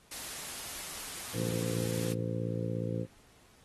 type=noise; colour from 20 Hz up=white; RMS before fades=-41 dBFS; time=0.11-2.13 s; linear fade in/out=5 ms
type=harmonic tone; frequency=57 Hz; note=A#1; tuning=38 cents flat; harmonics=2 / 3 / 4 / 5 / 6 / 7 / 8 / 9; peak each=-35 / -37 / -43 / -42 / -44 / -47 / -43 / -40 dBFS; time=1.33-3.07 s; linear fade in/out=50 ms
effects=pink hiss -62 dBFS RMS until 3.64 s + AAC 32 kbps